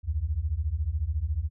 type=beating tone pair; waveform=sine; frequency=69.1 / 83.1 Hz; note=C#2 / E2; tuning=-5 / +15 cents; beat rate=14 Hz; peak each=-29 / -28 dBFS; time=0.03-1.5 s; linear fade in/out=50 ms; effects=none